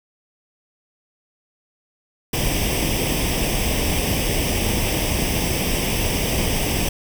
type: noise with comb filter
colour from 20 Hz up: pink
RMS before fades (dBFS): -21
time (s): 2.33-6.89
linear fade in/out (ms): 5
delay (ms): 0.36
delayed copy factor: +0.75
effects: none